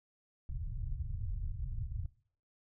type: low-pass noise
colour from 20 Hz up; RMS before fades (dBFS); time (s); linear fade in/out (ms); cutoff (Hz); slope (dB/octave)
pink; -38; 0.49-2.06; 2; 130; 48
effects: noise-tail reverb RT60 0.5 s tail -20 dB re dry